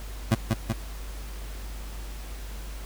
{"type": "tone with echo", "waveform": "25% pulse", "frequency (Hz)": 111.8, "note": "A2", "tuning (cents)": 28, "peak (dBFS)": -14, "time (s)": [0.31, 0.35], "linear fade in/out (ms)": 10, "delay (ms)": 190, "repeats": 2, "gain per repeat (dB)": -3, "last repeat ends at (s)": 0.73, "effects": ["added 50 Hz sine -35 dBFS peak until 2.85 s", "pink hiss -45 dBFS RMS until 2.85 s"]}